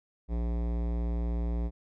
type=tone with hard clipping; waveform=sine; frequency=58.27 Hz; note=A#1; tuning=in tune; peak=-30 dBFS; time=0.28-1.71 s; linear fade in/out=50 ms; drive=18 dB; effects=none